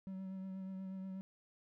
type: tone with vibrato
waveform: triangle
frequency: 190 Hz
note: F#3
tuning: 46 cents sharp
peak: -40 dBFS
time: 0.07-1.21 s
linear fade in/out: 0 ms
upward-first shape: triangle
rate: 8.3 Hz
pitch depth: 24 cents each way
effects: none